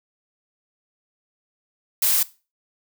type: noise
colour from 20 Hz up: blue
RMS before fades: -19 dBFS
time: 2.02-2.23 s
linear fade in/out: 5 ms
effects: noise-tail reverb RT60 0.3 s tail -18 dB re dry